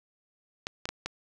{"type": "clicks", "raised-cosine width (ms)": 0.2, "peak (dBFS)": -15, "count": 4, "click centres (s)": [0.669, 0.855, 0.89, 1.06], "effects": []}